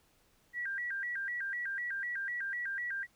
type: tone with vibrato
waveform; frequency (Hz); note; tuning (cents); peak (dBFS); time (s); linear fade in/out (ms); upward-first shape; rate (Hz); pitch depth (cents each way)
sine; 1755; A6; -5; -34; 0.53-3.07; 50; square; 4; 170
effects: pink hiss -69 dBFS RMS until 3.15 s